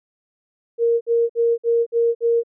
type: tone bursts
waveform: sine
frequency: 466.2 Hz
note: A#4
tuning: in tune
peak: -14 dBFS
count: 6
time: 0.78-2.435 s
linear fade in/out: 50 ms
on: 230 ms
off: 55 ms
effects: none